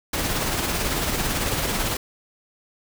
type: noise with tremolo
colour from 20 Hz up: pink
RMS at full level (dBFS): -23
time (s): 0.13-1.97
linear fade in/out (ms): 5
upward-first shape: sine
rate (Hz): 18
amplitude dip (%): 35
effects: none